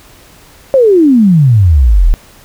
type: exponential sweep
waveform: sine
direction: down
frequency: 559 to 34.93 Hz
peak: -3 dBFS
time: 0.74-2.14 s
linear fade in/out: 0 ms
effects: pink hiss -40 dBFS RMS until 2.44 s